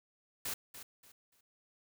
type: noise with echo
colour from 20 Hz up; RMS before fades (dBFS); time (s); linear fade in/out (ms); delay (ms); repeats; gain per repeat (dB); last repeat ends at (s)
white; -38; 0.45-0.54; 5; 290; 3; -11; 1.41
effects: none